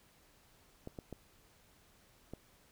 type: clicks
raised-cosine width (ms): 2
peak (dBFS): -30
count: 4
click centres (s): 0.874 / 0.988 / 1.127 / 2.336
effects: pink hiss -66 dBFS RMS until 2.71 s